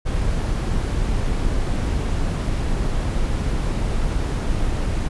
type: noise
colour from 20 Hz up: brown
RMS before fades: -21 dBFS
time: 0.05-5.09 s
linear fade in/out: 20 ms
effects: resampled to 24000 Hz

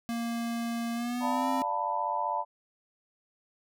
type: tone with pitch glide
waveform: square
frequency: 233.1 to 263.2 Hz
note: A#3 to C4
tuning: 0 to +10 cents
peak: -31 dBFS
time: 0.09-1.62 s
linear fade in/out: 0 ms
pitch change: +210 cents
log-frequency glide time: 0.94-1.49 s
type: chord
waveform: sine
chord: B half-diminished seventh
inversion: first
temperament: equal with one note detuned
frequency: 587.3 / 698.5 / 892.3 / 987.8 Hz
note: D5 / F5 / A5 / B5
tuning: 0 / 0 / +24 / 0 cents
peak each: -37 / -36 / -31 / -32 dBFS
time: 1.2-2.45 s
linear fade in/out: 50 ms
effects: none

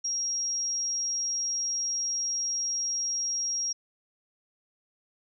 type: tone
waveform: sine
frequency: 5620 Hz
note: F8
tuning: 10 cents sharp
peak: -27 dBFS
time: 0.04-3.73 s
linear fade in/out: 10 ms
effects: none

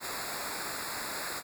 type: noise with comb filter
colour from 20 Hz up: pink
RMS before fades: -37 dBFS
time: 0-1.43 s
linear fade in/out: 50 ms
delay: 0.33 ms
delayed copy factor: -0.95
effects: none

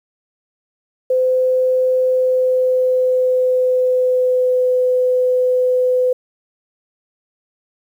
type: tone with pitch glide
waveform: sine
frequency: 512 to 504.4 Hz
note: C5 to B4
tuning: -38 to +36 cents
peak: -12 dBFS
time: 1.1-6.13 s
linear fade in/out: 5 ms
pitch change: -26 cents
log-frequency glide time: 2.05-4.71 s
effects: 8-bit

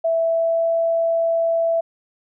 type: tone with pitch glide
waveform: sine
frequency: 659.3 to 663.9 Hz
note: E5 to E5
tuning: 0 to +12 cents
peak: -16 dBFS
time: 0.04-1.81 s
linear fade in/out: 10 ms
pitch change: +12 cents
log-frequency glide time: 0.2-0.69 s
effects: none

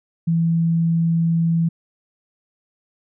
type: tone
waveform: sine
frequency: 166 Hz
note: E3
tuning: 12 cents sharp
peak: -15 dBFS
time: 0.27-1.69 s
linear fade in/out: 10 ms
effects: none

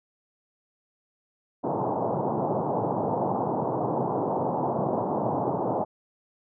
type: band-pass noise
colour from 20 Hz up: white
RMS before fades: -27 dBFS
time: 1.63-5.85 s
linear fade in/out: 20 ms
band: 110 to 940 Hz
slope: 48 dB/octave
effects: none

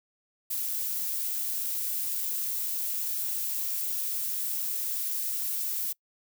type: noise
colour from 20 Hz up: violet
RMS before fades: -31 dBFS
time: 0.5-5.93 s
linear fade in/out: 10 ms
effects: noise-tail reverb RT60 0.1 s tail -25 dB re dry

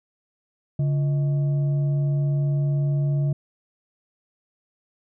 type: tone with frequency modulation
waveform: sine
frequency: 142.9 Hz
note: D3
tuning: 47 cents flat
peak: -19 dBFS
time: 0.79-3.33 s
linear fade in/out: 5 ms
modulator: 489 Hz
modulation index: 0.22
effects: none

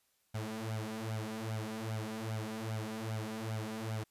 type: tone with flanger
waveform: sawtooth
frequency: 110 Hz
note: A2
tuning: in tune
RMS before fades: -39 dBFS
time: 0.34-4.04 s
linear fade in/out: 10 ms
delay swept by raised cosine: 1.3 to 5.1 ms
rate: 2.5 Hz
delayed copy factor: +0.9
effects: white hiss -75 dBFS RMS until 4.1 s + resampled to 32000 Hz

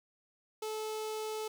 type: tone with notch filter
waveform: sawtooth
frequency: 433.6 Hz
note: A4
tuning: 25 cents flat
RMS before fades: -38 dBFS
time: 0.62-1.48 s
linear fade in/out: 5 ms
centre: 1800 Hz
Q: 1.7
effects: none

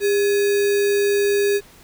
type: tone with sample-and-hold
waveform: sine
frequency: 405 Hz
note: G#4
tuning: 43 cents flat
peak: -15 dBFS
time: 0-1.61 s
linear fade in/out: 50 ms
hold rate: 2100 Hz
effects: pink hiss -48 dBFS RMS until 1.83 s

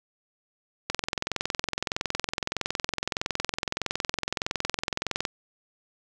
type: click train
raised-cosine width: 0.2 ms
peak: -9 dBFS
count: 95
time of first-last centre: 0.9-5.252 s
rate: 21.6 Hz
effects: none

